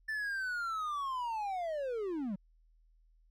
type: linear sweep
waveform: triangle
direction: down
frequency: 1775 to 180 Hz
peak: -32 dBFS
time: 0.08-2.36 s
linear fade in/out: 10 ms
effects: added 40 Hz sine -63 dBFS peak until 3.3 s